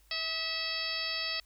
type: harmonic tone with a mistuned harmonic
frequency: 652 Hz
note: E5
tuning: 19 cents flat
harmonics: 1 / 2 / 3 / 4 / 5 / 6 / 7 / 8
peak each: -46 / -45 / -40 / -39 / -41 / -40 / -37 / -39 dBFS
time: 0.11-1.4 s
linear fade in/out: 2 ms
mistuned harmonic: 2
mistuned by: -43 cents
effects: added 50 Hz sine -61 dBFS peak until 1.45 s + white hiss -67 dBFS RMS until 1.45 s